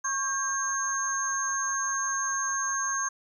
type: tone cluster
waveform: sine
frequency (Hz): 1095 / 1594 / 6400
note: C#6 / G6 / G8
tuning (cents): -22 / +28 / +35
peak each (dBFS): -31 / -33 / -29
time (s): 0.04-3.09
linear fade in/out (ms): 10
effects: 10-bit